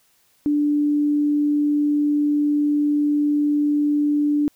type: tone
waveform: sine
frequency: 293.8 Hz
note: D4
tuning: 1 cent sharp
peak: -16 dBFS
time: 0.46-4.48 s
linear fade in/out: 0 ms
effects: white hiss -61 dBFS RMS until 4.55 s